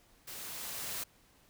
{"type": "noise with level ramp", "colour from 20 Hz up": "white", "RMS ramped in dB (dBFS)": [-45, -38], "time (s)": [0.27, 1.04], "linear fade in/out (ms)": 10, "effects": ["pink hiss -65 dBFS RMS until 1.49 s"]}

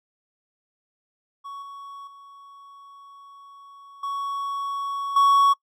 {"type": "tone with level steps", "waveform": "triangle", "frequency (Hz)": 1116, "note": "C#6", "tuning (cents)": 11, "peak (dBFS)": [-32, -35, -42, -24, -12], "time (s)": [1.44, 5.54], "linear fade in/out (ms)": 20, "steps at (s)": [1.62, 2.07, 4.03, 5.16], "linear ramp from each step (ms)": 5, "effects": ["noise-tail reverb RT60 0.1 s tail -24 dB re dry"]}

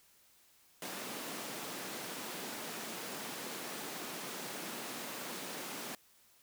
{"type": "high-pass noise", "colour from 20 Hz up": "pink", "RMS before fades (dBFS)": -43, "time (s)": [0.82, 5.95], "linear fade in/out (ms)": 2, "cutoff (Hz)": 190, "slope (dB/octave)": 24, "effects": ["white hiss -66 dBFS RMS until 6.42 s"]}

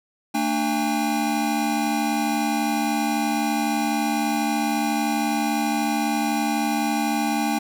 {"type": "tone cluster", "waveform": "square", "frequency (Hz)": [225.5, 297.6, 809], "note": ["A3", "D4", "G#5"], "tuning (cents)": [43, 23, -46], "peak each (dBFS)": -26, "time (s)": [0.34, 7.59], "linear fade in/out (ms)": 10, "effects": []}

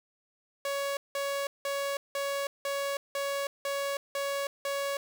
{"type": "tone bursts", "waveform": "sawtooth", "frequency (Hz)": 559, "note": "C#5", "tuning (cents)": 14, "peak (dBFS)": -26, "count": 9, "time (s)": [0.65, 4.97], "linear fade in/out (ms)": 2, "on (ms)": 320, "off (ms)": 180, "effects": []}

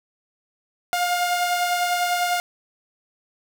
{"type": "beating tone pair", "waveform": "sawtooth", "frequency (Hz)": [708, 718], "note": ["F5", "F5"], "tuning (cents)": [23, 48], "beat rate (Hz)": 10, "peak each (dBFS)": [-17, -25], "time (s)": [0.93, 2.4], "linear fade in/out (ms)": 0, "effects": []}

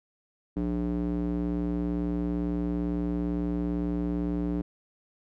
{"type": "tone with band-pass filter", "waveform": "square", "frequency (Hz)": 58.9, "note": "A#1", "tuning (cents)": 19, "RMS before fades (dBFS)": -29, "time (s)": [0.56, 4.62], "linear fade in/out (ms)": 10, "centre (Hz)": 260, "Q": 2.4, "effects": []}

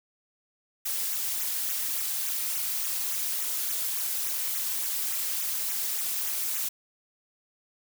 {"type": "noise with flanger", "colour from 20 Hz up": "blue", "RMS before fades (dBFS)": -30, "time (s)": [0.85, 6.69], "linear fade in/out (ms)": 10, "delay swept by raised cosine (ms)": [0.21, 3.61], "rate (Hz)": 3.5, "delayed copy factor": -1, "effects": []}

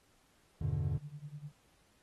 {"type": "chord", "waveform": "triangle", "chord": "E minor seventh", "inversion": "none", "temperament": "equal", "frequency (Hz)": [82.41, 98, 123.47, 146.83], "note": ["E2", "G2", "B2", "D3"], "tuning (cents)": [0, 0, 0, 0], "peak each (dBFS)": -36, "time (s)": [0.61, 0.98], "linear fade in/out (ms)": 5}
{"type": "tone with tremolo", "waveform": "sine", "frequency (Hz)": 146.83, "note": "D3", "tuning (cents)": 0, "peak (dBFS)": -40, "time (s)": [0.63, 1.52], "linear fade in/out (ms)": 10, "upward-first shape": "sine", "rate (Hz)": 10, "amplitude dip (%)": 85}
{"effects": ["pink hiss -70 dBFS RMS until 2.02 s", "AAC 32 kbps"]}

